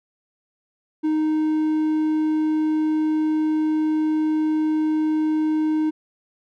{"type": "tone", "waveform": "triangle", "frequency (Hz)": 310.4, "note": "D#4", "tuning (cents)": -4, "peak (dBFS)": -16, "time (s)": [1.03, 5.91], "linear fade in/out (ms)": 20, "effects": []}